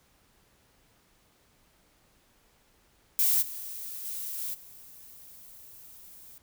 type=noise with level steps; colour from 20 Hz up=violet; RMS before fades=-24 / -39 / -36 / -34 / -50 dBFS; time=3.19-6.38 s; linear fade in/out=0 ms; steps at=3.41 / 4.04 / 4.38 / 4.53 s; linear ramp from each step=20 ms; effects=pink hiss -65 dBFS RMS until 6.42 s